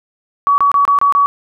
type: tone bursts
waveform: sine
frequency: 1133 Hz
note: C#6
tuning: 37 cents sharp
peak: -8 dBFS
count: 6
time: 0.47-1.26 s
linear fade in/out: 0 ms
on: 110 ms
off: 26 ms
effects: none